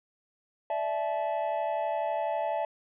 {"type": "chord", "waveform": "triangle", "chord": "D suspended second", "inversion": "none", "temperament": "equal with one note detuned", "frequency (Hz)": [587.3, 659.3, 862.9], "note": ["D5", "E5", "A5"], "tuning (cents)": [0, 0, -34], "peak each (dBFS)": [-32, -29, -30], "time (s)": [0.7, 2.65], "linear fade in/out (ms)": 2, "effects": ["resampled to 8000 Hz"]}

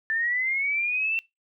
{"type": "linear sweep", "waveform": "sine", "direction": "up", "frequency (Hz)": [1760, 2700], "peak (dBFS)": -23, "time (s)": [0.1, 1.19], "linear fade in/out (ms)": 0, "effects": ["noise-tail reverb RT60 0.2 s tail -22 dB re dry"]}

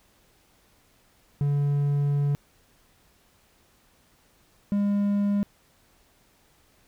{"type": "tone pair in turn", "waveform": "triangle", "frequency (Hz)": [143.3, 202.7], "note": ["D3", "G#3"], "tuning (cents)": [-42, -42], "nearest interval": "tritone", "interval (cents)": 600, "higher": "second", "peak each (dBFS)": [-19, -19], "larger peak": "neither", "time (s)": [[1.41, 2.35], [4.72, 5.43]], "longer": "first", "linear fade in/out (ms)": 0, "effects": ["pink hiss -62 dBFS RMS until 6.87 s"]}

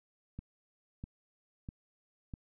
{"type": "click train", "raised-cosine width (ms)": 5, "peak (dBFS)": -29, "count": 4, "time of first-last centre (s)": [0.39, 2.338], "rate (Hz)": 1.54, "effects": []}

